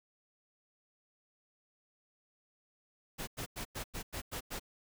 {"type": "noise bursts", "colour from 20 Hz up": "pink", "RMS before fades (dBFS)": -40, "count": 8, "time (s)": [3.18, 4.597], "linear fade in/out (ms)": 20, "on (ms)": 94, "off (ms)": 95, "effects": []}